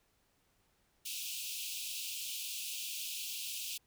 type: high-pass noise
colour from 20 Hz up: pink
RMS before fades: -41 dBFS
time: 1.05-3.78 s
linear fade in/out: 10 ms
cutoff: 2500 Hz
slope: 96 dB/octave
effects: pink hiss -74 dBFS RMS until 3.86 s